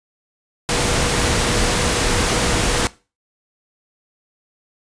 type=tone in noise; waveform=sine; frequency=483.6 Hz; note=B4; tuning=36 cents flat; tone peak=-28 dBFS; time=0.69-2.87 s; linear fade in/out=0 ms; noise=pink; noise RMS=-18 dBFS; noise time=0.69-2.87 s; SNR=-13 dB; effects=noise-tail reverb RT60 0.3 s tail -19 dB re dry + resampled to 22050 Hz